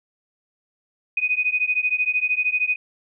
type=beating tone pair; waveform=sine; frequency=2487 / 2500 Hz; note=D#7 / D#7; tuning=-1 / +8 cents; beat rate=13 Hz; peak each=-22 dBFS; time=1.17-2.76 s; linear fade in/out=5 ms; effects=none